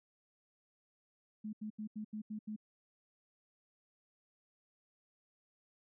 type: tone bursts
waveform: sine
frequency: 213.9 Hz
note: A3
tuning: 49 cents flat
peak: -39 dBFS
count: 7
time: 1.44-2.563 s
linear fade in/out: 10 ms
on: 91 ms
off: 81 ms
effects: none